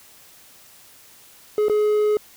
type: tone with dropouts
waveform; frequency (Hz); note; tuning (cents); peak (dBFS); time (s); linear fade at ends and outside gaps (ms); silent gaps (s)
triangle; 422.1; G#4; +28; -14; 1.58-2.17; 1; 1.684-1.697
effects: white hiss -49 dBFS RMS until 2.36 s